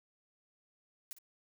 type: noise with echo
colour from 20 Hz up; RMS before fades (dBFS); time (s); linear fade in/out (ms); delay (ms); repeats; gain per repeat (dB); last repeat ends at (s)
blue; -44; 1.11-1.13; 0; 55; 1; -13; 1.185
effects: none